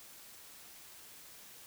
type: silence
effects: white hiss -54 dBFS RMS until 1.66 s